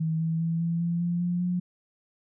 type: tone with pitch steps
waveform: sine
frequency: 160.2 / 162.72 / 165.28 / 167.87 / 170.51 / 173.19 / 175.91 / 178.68 Hz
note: E3 / E3 / E3 / E3 / F3 / F3 / F3 / F3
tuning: -49 / -22 / +5 / +32 / -41 / -14 / +13 / +40 cents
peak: -24 dBFS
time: 0-1.6 s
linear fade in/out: 10 ms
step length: 200 ms
effects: none